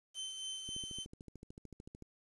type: tone with tremolo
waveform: sawtooth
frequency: 3083 Hz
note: G7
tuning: 29 cents flat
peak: -36 dBFS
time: 0.14-1.06 s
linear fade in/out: 50 ms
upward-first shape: sine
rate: 3.6 Hz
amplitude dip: 40%
type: click train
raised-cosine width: 3 ms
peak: -37 dBFS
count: 19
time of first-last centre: 0.69-2.023 s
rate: 13.5 Hz
effects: resampled to 24000 Hz + 10-bit